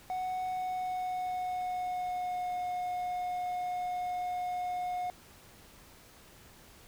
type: tone with pitch glide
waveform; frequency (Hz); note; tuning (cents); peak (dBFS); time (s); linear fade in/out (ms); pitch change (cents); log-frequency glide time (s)
triangle; 740 to 721.8; F#5 to F#5; 0 to -43; -30; 0.1-5.1; 0; -43; 0.49-2.57
effects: pink hiss -56 dBFS RMS until 6.87 s